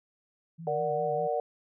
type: tone with vibrato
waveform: sine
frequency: 156 Hz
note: D#3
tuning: 5 cents sharp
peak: -39 dBFS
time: 0.58-1.28 s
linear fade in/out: 20 ms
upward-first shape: sine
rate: 5 Hz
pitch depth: 120 cents each way
type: chord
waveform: sine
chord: Bb augmented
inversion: none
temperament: equal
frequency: 466.2 / 587.3 / 740 Hz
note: Bb4 / D5 / F#5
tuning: 0 / 0 / 0 cents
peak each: -31 dBFS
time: 0.67-1.4 s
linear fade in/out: 2 ms
effects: none